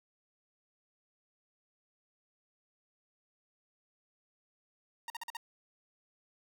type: tone bursts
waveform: sawtooth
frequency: 929 Hz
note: A#5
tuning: 6 cents flat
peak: -35 dBFS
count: 5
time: 5.08-5.369 s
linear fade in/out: 2 ms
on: 21 ms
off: 46 ms
effects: none